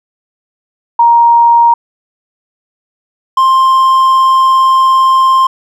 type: tone pair in turn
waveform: sine / triangle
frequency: 938 / 1052.9 Hz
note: A#5 / C6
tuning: +11 / +11 cents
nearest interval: major second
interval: 200 cents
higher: second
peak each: -3 dBFS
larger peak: neither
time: 0.99-1.74 / 3.37-5.47 s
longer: second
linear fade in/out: 5 ms
effects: none